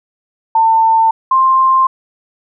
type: tone pair in turn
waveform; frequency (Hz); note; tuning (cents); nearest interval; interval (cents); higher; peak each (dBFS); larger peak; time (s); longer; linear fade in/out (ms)
sine; 897 / 1052.3; A5 / C6; +33 / +10; minor third; 277; second; -7; neither; 0.55-1.11 / 1.31-1.87; neither; 5
effects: none